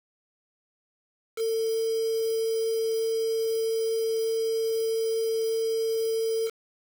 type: tone with quantisation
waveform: sine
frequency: 449.6 Hz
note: A4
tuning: 37 cents sharp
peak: -24 dBFS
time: 1.36-6.51 s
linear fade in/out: 50 ms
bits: 6
effects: none